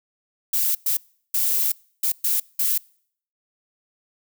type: noise bursts at uneven times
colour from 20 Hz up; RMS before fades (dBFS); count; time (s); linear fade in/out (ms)
violet; -21; 6; 0.53-0.75 / 0.86-0.97 / 1.34-1.72 / 2.03-2.12 / 2.24-2.4 / 2.59-2.78; 5
effects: noise-tail reverb RT60 0.6 s tail -26 dB re dry